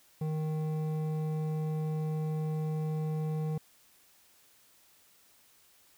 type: tone with hard clipping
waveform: sine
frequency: 155.56 Hz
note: D#3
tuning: in tune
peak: -32 dBFS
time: 0.21-3.58 s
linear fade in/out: 5 ms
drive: 10 dB
effects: white hiss -63 dBFS RMS until 5.97 s